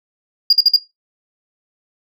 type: tone bursts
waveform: sine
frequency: 4832 Hz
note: D8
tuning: 48 cents sharp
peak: -4 dBFS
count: 4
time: 0.5-0.764 s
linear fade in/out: 5 ms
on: 30 ms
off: 48 ms
effects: noise-tail reverb RT60 0.2 s tail -17 dB re dry + tanh soft clip ceiling -4 dBFS